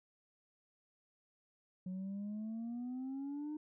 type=exponential sweep; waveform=sine; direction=up; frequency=182.1 to 306.8 Hz; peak=-37 dBFS; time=1.86-3.57 s; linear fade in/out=5 ms; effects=tanh soft clip ceiling -38 dBFS